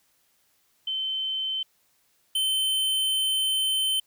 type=tone pair in turn; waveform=sine / square; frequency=3080 / 3080 Hz; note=G7 / G7; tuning=-31 / -31 cents; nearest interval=unison; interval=0 cents; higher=neither; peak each=-26 / -23 dBFS; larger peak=second; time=0.87-1.63 / 2.35-4 s; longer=second; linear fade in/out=5 ms; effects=white hiss -67 dBFS RMS until 4.06 s